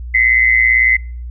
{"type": "tone with amplitude modulation", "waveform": "sine", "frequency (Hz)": 2050, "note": "C7", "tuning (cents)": -36, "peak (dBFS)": -5, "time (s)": [0.14, 0.97], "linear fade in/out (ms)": 10, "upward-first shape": "sine", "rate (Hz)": 118, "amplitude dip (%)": 75, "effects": ["noise-tail reverb RT60 0.5 s tail -26 dB re dry", "added 60 Hz sine -24 dBFS peak until 1.3 s"]}